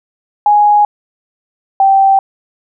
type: tone pair in turn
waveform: sine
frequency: 830.6 / 779.3 Hz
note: G#5 / G5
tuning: 0 / -10 cents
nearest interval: minor second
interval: 110 cents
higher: first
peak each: -5 dBFS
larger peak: neither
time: 0.46-0.85 / 1.8-2.19 s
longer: neither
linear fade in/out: 2 ms
effects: none